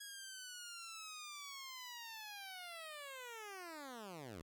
10% pulse linear sweep, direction down, 1660 to 71.6 Hz, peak -40 dBFS, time 0-4.42 s, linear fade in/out 10 ms, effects none

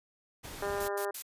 pink noise, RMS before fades -44 dBFS, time 0.43-0.89 s, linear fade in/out 20 ms
harmonic tone, 201.2 Hz, G3, 45 cents sharp, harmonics 2 / 3 / 4 / 5 / 6 / 7 / 8 / 9, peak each -34 / -38 / -40 / -42 / -44 / -45 / -46 / -47 dBFS, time 0.62-1.11 s, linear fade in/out 5 ms
blue noise bursts, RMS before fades -39 dBFS, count 3, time 0.8-1.223 s, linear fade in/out 5 ms, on 81 ms, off 90 ms
effects resampled to 32000 Hz

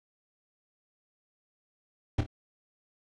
brown noise with echo, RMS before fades -25 dBFS, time 2.18-2.21 s, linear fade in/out 5 ms, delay 27 ms, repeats 2, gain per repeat -9 dB, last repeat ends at 2.264 s, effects low-pass 5000 Hz 12 dB/octave

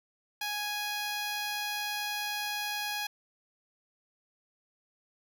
10% pulse tone, 830.6 Hz, G#5, in tune, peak -24 dBFS, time 0.41-3.07 s, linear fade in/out 5 ms, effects none

